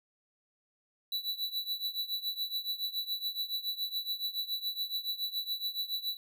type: tone with tremolo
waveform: square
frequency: 3951 Hz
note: B7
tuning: in tune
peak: -30 dBFS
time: 1.12-6.17 s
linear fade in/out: 2 ms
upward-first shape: triangle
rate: 7.1 Hz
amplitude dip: 90%
effects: none